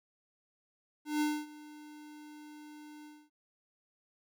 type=tone with ADSR envelope; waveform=square; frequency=300 Hz; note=D4; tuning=37 cents sharp; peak=-28 dBFS; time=1.05-3.3 s; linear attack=160 ms; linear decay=250 ms; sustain=-21 dB; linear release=250 ms; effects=none

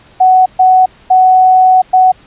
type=tone bursts at uneven times; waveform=sine; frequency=745 Hz; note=F#5; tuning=12 cents sharp; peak=-3 dBFS; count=4; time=0.2-0.46 / 0.59-0.86 / 1.1-1.82 / 1.93-2.12 s; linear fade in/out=10 ms; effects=pink hiss -43 dBFS RMS until 2.26 s + resampled to 8000 Hz

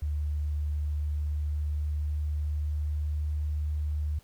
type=tone with pitch glide; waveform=sine; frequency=74.4 to 75.18 Hz; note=D2 to D2; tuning=+23 to +41 cents; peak=-27 dBFS; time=0.02-4.19 s; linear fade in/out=5 ms; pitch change=+18 cents; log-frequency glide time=0.88-3.32 s; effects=pink hiss -61 dBFS RMS until 4.23 s

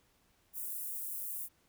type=high-pass noise; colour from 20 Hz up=white; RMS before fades=-40 dBFS; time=0.53-1.49 s; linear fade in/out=50 ms; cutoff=10000 Hz; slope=24 dB/octave; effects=pink hiss -71 dBFS RMS until 1.68 s

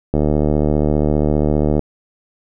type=click train; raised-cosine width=2 ms; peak=-3 dBFS; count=125; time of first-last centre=0.14-1.793 s; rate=75 Hz; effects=none

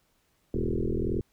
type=tone with frequency modulation; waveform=sine; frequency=175.3 Hz; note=F3; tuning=7 cents sharp; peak=-25 dBFS; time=0.54-1.21 s; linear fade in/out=2 ms; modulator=41.4 Hz; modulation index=5.9; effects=pink hiss -70 dBFS RMS until 1.32 s

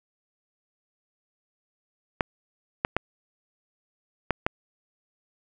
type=clicks; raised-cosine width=0.5 ms; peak=-7 dBFS; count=5; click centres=2.208 / 2.849 / 2.966 / 4.307 / 4.465 s; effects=none

